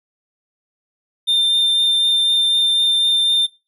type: tone with vibrato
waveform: triangle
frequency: 3600 Hz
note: A7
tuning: 39 cents sharp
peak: -12 dBFS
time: 1.27-3.47 s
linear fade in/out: 20 ms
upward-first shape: sine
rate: 4 Hz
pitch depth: 8 cents each way
effects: noise-tail reverb RT60 0.3 s tail -20 dB re dry